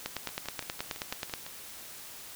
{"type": "two click trains", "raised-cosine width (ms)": 0.2, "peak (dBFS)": [-24, -15], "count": [8, 13], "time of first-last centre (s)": [[0.29, 1.464], [0.06, 1.338]], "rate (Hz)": [5.96, 9.39], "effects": ["white hiss -46 dBFS RMS until 2.35 s"]}